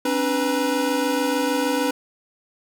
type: tone cluster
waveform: square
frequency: 268.3 / 294.9 / 496 / 962 Hz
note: C4 / D4 / B4 / B5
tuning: +44 / +7 / +7 / -46 cents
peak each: -26 / -26 / -25 / -29 dBFS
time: 0.05-1.91 s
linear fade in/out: 5 ms
effects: none

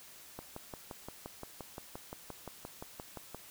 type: click train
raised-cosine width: 1 ms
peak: -28 dBFS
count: 18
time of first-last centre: 0.39-3.347 s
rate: 5.75 Hz
effects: white hiss -54 dBFS RMS until 3.5 s

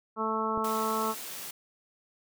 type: harmonic tone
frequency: 220 Hz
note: A3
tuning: in tune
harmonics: 1 / 2 / 3 / 4 / 5 / 6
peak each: -35 / -34 / -39 / -35 / -32 / -34 dBFS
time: 0.16-1.15 s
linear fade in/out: 50 ms
type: click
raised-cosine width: 2 ms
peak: -25 dBFS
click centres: 0.576 s
type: high-pass noise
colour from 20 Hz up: white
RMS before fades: -40 dBFS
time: 0.64-1.51 s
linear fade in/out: 5 ms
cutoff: 120 Hz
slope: 96 dB/octave
effects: none

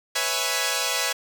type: chord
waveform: 5% pulse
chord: C# minor seventh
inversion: third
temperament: equal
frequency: 493.9 / 554.4 / 659.3 / 830.6 Hz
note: B4 / C#5 / E5 / G#5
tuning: 0 / 0 / 0 / 0 cents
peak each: -17 dBFS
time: 0.15-1.13 s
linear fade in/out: 10 ms
effects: none

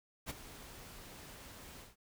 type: noise with ADSR envelope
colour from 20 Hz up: pink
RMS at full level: -39 dBFS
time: 0.26-1.96 s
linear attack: 37 ms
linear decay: 21 ms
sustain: -13 dB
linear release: 160 ms
effects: none

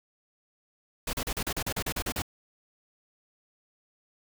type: noise bursts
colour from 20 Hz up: pink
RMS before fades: -31 dBFS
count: 12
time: 1.07-2.221 s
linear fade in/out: 5 ms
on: 62 ms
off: 37 ms
effects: none

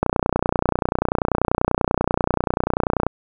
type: click train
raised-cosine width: 1 ms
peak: -3 dBFS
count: 93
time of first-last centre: 0.03-3.066 s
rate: 30.3 Hz
effects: none

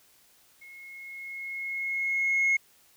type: tone with level ramp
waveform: sine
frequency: 2166 Hz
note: C#7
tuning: 41 cents flat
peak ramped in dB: -46 to -18 dBFS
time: 0.61-2.57 s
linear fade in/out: 10 ms
effects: tanh soft clip ceiling -19 dBFS + white hiss -61 dBFS RMS until 2.96 s

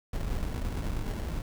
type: noise with sample-and-hold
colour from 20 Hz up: brown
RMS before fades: -32 dBFS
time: 0.13-1.42 s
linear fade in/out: 2 ms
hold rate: 1225 Hz
effects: none

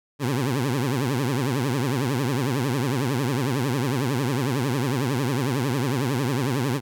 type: tone with vibrato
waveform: 20% pulse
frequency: 130.81 Hz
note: C3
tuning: in tune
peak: -17 dBFS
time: 0.19-6.81 s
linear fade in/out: 50 ms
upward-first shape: triangle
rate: 11 Hz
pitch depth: 250 cents each way
effects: none

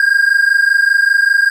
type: tone pair together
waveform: triangle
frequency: 1600 / 1625.1 Hz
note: G6 / G#6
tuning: +35 / -38 cents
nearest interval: unison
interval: 27 cents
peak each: -10 dBFS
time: 0-1.5 s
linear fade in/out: 2 ms
effects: none

